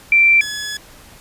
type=tone pair in turn; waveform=sine / 15% pulse; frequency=2349 / 1696.4 Hz; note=D7 / G#6; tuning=0 / +36 cents; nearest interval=tritone; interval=564 cents; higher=first; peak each=-8 / -17 dBFS; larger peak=first; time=0.12-0.41 / 0.41-0.77 s; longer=second; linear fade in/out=2 ms; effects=pink hiss -43 dBFS RMS until 1.2 s + resampled to 32000 Hz